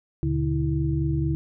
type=tone cluster; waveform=sine; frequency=74.3 / 119.7 / 143.8 / 326.4 Hz; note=D2 / A#2 / D3 / E4; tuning=+21 / +46 / -36 / -17 cents; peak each=-27 / -33 / -24 / -28 dBFS; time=0.23-1.35 s; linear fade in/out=0 ms; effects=none